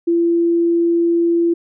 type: tone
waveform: sine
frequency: 339.3 Hz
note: F4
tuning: 50 cents flat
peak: -12 dBFS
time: 0.07-1.54 s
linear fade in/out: 10 ms
effects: none